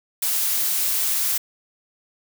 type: noise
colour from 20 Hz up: blue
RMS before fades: -22 dBFS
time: 0.22-1.38 s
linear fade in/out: 5 ms
effects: none